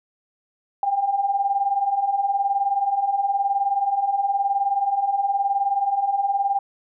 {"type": "beating tone pair", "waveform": "sine", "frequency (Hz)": [781, 800], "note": ["G5", "G5"], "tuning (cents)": [-7, 35], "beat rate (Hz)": 19, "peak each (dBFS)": [-25, -20], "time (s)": [0.83, 6.59], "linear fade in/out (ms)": 2, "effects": []}